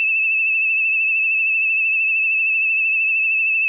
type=tone with vibrato; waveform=sine; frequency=2626 Hz; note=E7; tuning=7 cents flat; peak=-15 dBFS; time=0-3.68 s; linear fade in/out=0 ms; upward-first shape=triangle; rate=13 Hz; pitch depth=46 cents each way; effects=none